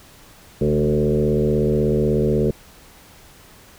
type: tone with frequency modulation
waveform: sine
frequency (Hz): 293.7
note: D4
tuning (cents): 0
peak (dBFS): -15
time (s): 0.61-2.51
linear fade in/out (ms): 5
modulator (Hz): 76.3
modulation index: 2.7
effects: pink hiss -47 dBFS RMS until 3.78 s